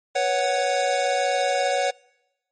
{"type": "chord", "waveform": "square", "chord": "B suspended second", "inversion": "none", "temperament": "just", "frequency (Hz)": [493.9, 555.6, 740.8], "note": ["B4", "C#5", "F#5"], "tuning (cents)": [0, 4, 2], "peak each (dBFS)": [-29, -24, -24], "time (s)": [0.15, 1.91], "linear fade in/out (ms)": 10, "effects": ["noise-tail reverb RT60 1.0 s tail -26 dB re dry", "MP3 32 kbps"]}